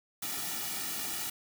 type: noise with comb filter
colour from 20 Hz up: white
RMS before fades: -36 dBFS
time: 0.22-1.3 s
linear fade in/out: 5 ms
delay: 1.9 ms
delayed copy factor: -0.95
effects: none